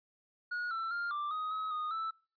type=tone with pitch steps; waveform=triangle; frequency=1448 / 1337 / 1400 / 1179 / 1253 / 1276 / 1237 / 1319 Hz; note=F#6 / E6 / F6 / D6 / D#6 / D#6 / D#6 / E6; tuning=-38 / +24 / +4 / +6 / +12 / +43 / -10 / +1 cents; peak=-32 dBFS; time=0.51-2.11 s; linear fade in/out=10 ms; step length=200 ms; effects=noise-tail reverb RT60 0.4 s tail -26 dB re dry + resampled to 11025 Hz